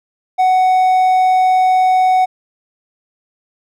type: tone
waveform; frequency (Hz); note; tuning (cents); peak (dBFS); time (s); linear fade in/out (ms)
triangle; 744; F#5; +9; -7; 0.38-2.26; 20
effects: none